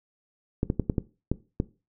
clicks, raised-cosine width 3 ms, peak -11 dBFS, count 7, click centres 0.631 / 0.701 / 0.797 / 0.898 / 0.982 / 1.316 / 1.601 s, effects noise-tail reverb RT60 0.3 s tail -18 dB re dry

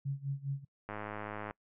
sine tone with tremolo, 138.59 Hz, C#3, in tune, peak -31 dBFS, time 0.05-0.65 s, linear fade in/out 10 ms, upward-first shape sine, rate 4.9 Hz, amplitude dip 90%
click train, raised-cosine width 0.5 ms, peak -24 dBFS, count 66, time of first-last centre 0.89-1.509 s, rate 105 Hz
effects noise-tail reverb RT60 0.1 s tail -25 dB re dry + low-pass 2000 Hz 12 dB/octave

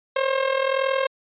sawtooth tone with amplitude modulation, 535 Hz, C5, 38 cents sharp, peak -13 dBFS, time 0.16-1.07 s, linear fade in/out 5 ms, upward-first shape sine, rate 41.4 Hz, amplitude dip 70%, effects resampled to 8000 Hz

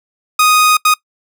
sawtooth tone bursts at uneven times, 1244.5 Hz, D#6, in tune, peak -4 dBFS, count 2, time 0.39-0.77 / 0.85-0.94 s, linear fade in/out 5 ms, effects noise-tail reverb RT60 0.1 s tail -22 dB re dry

